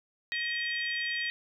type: harmonic tone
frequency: 629 Hz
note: D#5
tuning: 19 cents sharp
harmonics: 3 / 4 / 5 / 6 / 7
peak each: -32 / -36 / -40 / -40 / -43 dBFS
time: 0.32-1.3 s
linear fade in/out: 0 ms
effects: none